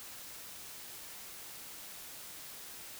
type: silence
effects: white hiss -48 dBFS RMS until 2.99 s